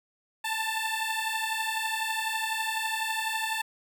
15% pulse beating tone pair, 879 / 891 Hz, A5 / A5, -2 / +22 cents, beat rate 12 Hz, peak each -25 dBFS, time 0.44-3.62 s, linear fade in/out 10 ms, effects 10-bit

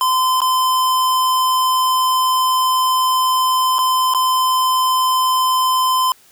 square tone with dropouts, 1028 Hz, C6, 31 cents flat, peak -14 dBFS, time 0.01-6.12 s, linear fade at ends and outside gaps 1 ms, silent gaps 0.405-0.417 / 3.784-3.789 / 4.138-4.147 s, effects white hiss -50 dBFS RMS until 6.31 s

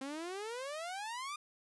sawtooth exponential sweep, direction up, 261.6 to 1226 Hz, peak -36 dBFS, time 0.01-1.36 s, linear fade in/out 5 ms, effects resampled to 24000 Hz

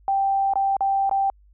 sine tone with dropouts, 784 Hz, G5, in tune, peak -18 dBFS, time 0.08-1.3 s, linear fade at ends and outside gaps 1 ms, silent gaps 0.536-0.556 / 0.767-0.807 / 1.095-1.112 s, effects added 50 Hz sine -51 dBFS peak until 1.53 s

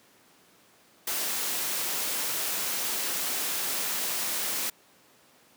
white noise, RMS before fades -30 dBFS, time 1.07-4.7 s, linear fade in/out 5 ms, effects pink hiss -59 dBFS RMS until 5.56 s + high-pass 200 Hz 12 dB/octave

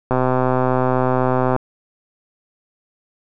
click train, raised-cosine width 1 ms, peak -4 dBFS, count 187, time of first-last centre 0.11-1.563 s, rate 128 Hz, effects none

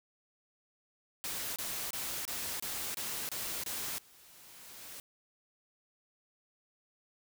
white noise bursts, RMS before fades -38 dBFS, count 8, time 1.24-3.982 s, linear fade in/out 0 ms, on 320 ms, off 26 ms
white noise with exponential growth, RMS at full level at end -46 dBFS, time 2.47-5 s, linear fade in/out 1 ms, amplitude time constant 550 ms
effects none

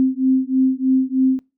sine beating tone pair, 260 / 263.2 Hz, C4 / C4, -11 / +10 cents, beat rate 3.2 Hz, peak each -17 / -17 dBFS, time 0-1.39 s, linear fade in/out 0 ms, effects noise-tail reverb RT60 0.3 s tail -25 dB re dry

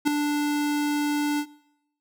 square tone with ADSR envelope, 293.8 Hz, D4, 1 cent sharp, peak -16 dBFS, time 0.05-1.46 s, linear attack 26 ms, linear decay 3 ms, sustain -7 dB, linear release 71 ms, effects noise-tail reverb RT60 0.8 s tail -21 dB re dry

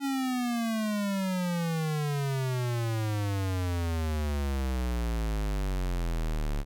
square exponential sweep, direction down, 280 to 35.29 Hz, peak -28 dBFS, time 0-6.65 s, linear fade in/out 50 ms, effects none

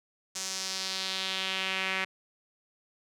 sawtooth tone with band-pass filter sweep, 189.7 Hz, F#3, 43 cents sharp, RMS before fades -33 dBFS, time 0.35-2.05 s, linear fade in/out 10 ms, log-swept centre 6500 to 2200 Hz, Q 2.3, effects none

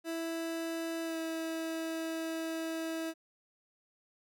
30% pulse tone with pitch glide, 329.4 to 324.9 Hz, E4 to E4, -1 to -25 cents, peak -32 dBFS, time 0.04-3.14 s, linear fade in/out 50 ms, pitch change -24 cents, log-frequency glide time 1.03-1.18 s, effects none

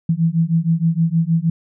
sine beating tone pair, 161.9 / 168.3 Hz, E3 / E3, -31 / +36 cents, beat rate 6.4 Hz, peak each -17 dBFS, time 0.09-1.5 s, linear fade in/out 5 ms, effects none

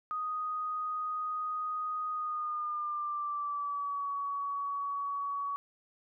sine tone with pitch glide, 1244.5 to 1128.1 Hz, D#6 to C#6, 0 to +30 cents, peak -32 dBFS, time 0.11-5.56 s, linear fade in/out 0 ms, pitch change -170 cents, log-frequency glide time 2.11-4.08 s, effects none

